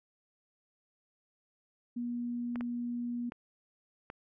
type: tone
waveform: sine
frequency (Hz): 240.3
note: B3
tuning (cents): -47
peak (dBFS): -33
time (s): 1.96-3.3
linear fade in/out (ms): 10
type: clicks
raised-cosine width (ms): 0.5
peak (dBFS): -27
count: 4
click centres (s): 2.558 / 2.609 / 3.321 / 4.101
effects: none